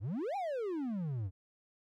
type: exponential two-way sweep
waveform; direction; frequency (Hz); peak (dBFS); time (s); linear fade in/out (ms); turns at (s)
triangle; up then down; 87.31 to 830.6 to 87.31; -32; 0-1.31; 50; 0.36
effects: none